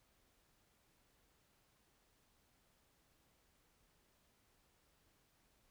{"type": "silence", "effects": ["pink hiss -75 dBFS RMS until 5.7 s"]}